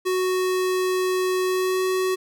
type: tone with pitch glide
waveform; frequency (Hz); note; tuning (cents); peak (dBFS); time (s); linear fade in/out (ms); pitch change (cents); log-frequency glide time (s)
square; 370 to 373.4; F#4 to F#4; 0 to +16; -21; 0.05-2.16; 20; +16; 1.46-1.83
effects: none